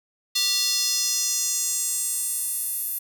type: tone with high-pass filter sweep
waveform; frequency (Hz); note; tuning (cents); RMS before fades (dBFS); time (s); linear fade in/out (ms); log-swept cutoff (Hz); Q
square; 392; G4; 0; -25; 0.35-2.99; 10; 4100 to 12000; 2.9
effects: none